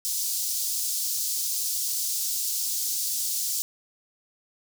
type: high-pass noise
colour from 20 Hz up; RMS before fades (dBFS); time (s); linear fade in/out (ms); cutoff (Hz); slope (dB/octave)
pink; -28; 0.05-3.62; 0; 5000; 24
effects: none